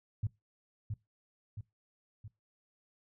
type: tone with echo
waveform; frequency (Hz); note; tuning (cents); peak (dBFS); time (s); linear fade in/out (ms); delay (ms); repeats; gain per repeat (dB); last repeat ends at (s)
sine; 105.4; G#2; +26; -29; 0.23-0.27; 5; 670; 3; -5; 2.28
effects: noise-tail reverb RT60 0.2 s tail -20 dB re dry